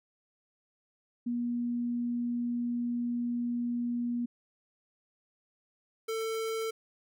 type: tone pair in turn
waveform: sine / square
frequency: 240 / 446.3 Hz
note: B3 / A4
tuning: -49 / +25 cents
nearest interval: major seventh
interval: 1074 cents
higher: second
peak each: -29 / -32 dBFS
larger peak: first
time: 1.26-4.26 / 6.08-6.71 s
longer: first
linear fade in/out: 10 ms
effects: none